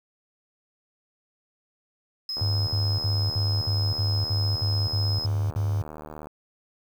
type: tone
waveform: sine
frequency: 5120 Hz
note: D#8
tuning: 49 cents sharp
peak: -28 dBFS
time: 2.29-5.26 s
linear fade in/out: 2 ms
type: click train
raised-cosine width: 1 ms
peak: -25 dBFS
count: 299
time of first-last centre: 2.37-6.271 s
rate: 76.4 Hz
type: tone bursts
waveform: sine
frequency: 100 Hz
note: G2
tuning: 35 cents sharp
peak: -22 dBFS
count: 11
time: 2.41-5.82 s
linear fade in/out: 5 ms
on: 260 ms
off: 55 ms
effects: 8-bit